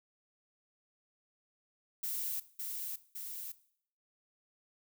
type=noise with echo; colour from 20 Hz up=violet; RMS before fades=-37 dBFS; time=2.03-2.4 s; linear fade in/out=5 ms; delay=560 ms; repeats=2; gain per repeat=-3 dB; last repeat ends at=3.52 s; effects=noise-tail reverb RT60 0.6 s tail -17 dB re dry